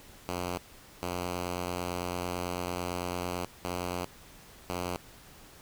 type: tone bursts at uneven times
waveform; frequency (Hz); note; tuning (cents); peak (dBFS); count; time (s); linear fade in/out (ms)
5% pulse; 89; F2; +33; -21; 4; 0.29-0.58 / 1.03-3.45 / 3.65-4.05 / 4.7-4.96; 0
effects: pink hiss -53 dBFS RMS until 5.61 s